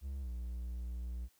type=tone with pitch glide; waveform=triangle; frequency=67.9 to 60.14 Hz; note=C#2 to B1; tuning=-35 to -45 cents; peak=-36 dBFS; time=0.01-1.29 s; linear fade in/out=50 ms; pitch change=-210 cents; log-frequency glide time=0.21-0.29 s; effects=white hiss -71 dBFS RMS until 1.39 s

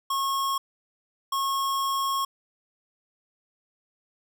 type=tone bursts at uneven times; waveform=square; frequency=1090 Hz; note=C#6; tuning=29 cents flat; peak=-25 dBFS; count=2; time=0.1-0.58 / 1.32-2.25 s; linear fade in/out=5 ms; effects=none

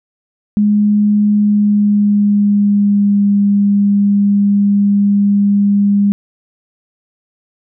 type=tone with pitch glide; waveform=sine; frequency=207.9 to 202 Hz; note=G#3 to G#3; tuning=+2 to -48 cents; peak=-8 dBFS; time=0.57-6.12 s; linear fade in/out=0 ms; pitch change=-50 cents; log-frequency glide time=1.33-3.28 s; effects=none

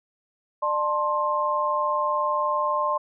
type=tone cluster; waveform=sine; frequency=599 / 884 / 1056 Hz; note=D5 / A5 / C6; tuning=+34 / +8 / +16 cents; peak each=-27 / -30 / -23 dBFS; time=0.62-2.98 s; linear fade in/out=10 ms; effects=none

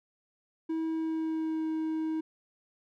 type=tone with pitch glide; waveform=triangle; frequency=322.4 to 317 Hz; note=E4 to D#4; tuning=-38 to +32 cents; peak=-27 dBFS; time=0.69-2.21 s; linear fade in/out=10 ms; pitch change=-30 cents; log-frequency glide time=0.86-1.68 s; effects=none

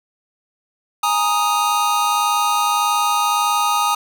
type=chord; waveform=square; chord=Ab suspended second; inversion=none; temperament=equal; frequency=830.6 / 932.3 / 1244.5 Hz; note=Ab5 / Bb5 / Eb6; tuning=0 / 0 / 0 cents; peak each=-22 / -22 / -19 dBFS; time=1.03-3.95 s; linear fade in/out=5 ms; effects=none

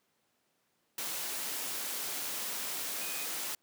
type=tone in noise; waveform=sine; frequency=2489 Hz; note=D#7; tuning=in tune; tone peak=-44 dBFS; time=3.01-3.25 s; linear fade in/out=2 ms; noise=white; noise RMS=-37 dBFS; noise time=0.98-3.55 s; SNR=-10 dB; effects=pink hiss -75 dBFS RMS until 3.62 s + high-pass 200 Hz 12 dB/octave

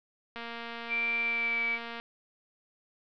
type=click train; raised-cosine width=0.3 ms; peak=-24 dBFS; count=383; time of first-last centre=0.36-1.999 s; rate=233 Hz
type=tone with pitch glide; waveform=sine; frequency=2348 to 2298 Hz; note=D7 to D7; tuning=-1 to -38 cents; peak=-27 dBFS; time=0.88-1.79 s; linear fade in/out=50 ms; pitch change=-37 cents; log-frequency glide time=1.21-1.65 s
effects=low-pass 4000 Hz 12 dB/octave

